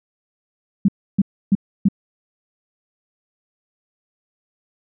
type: tone bursts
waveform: sine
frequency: 197 Hz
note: G3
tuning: 9 cents sharp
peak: -10 dBFS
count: 4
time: 0.85-1.886 s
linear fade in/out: 5 ms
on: 34 ms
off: 300 ms
effects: none